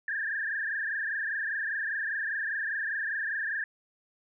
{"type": "tone with frequency modulation", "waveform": "sine", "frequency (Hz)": 1700, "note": "G#6", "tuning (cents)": 40, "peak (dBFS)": -29, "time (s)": [0.08, 3.64], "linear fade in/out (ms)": 2, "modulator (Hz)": 25, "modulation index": 4.2, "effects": []}